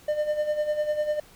triangle tone with tremolo, 602 Hz, D5, 43 cents sharp, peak -19 dBFS, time 0.08-1.2 s, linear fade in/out 5 ms, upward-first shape sine, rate 10 Hz, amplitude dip 65%, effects pink hiss -53 dBFS RMS until 1.35 s

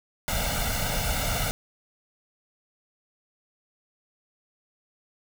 pink noise with comb filter, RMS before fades -27 dBFS, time 0.28-1.51 s, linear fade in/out 0 ms, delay 1.4 ms, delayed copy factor +0.85, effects none

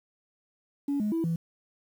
sine tone with pitch steps, 283 / 210.5 / 329.2 / 166.1 Hz, C#4 / G#3 / E4 / E3, +36 / +24 / -2 / +13 cents, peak -24 dBFS, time 0.88-1.36 s, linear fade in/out 5 ms, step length 120 ms, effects tanh soft clip ceiling -22 dBFS + 9-bit

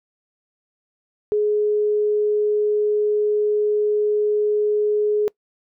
sine tone, 420 Hz, G#4, 19 cents sharp, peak -16 dBFS, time 1.32-5.28 s, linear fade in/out 0 ms, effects noise-tail reverb RT60 0.1 s tail -24 dB re dry

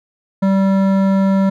sine tone with hard clipping, 193.8 Hz, G3, 20 cents flat, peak -13 dBFS, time 0.42-1.5 s, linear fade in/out 10 ms, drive 13 dB, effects none

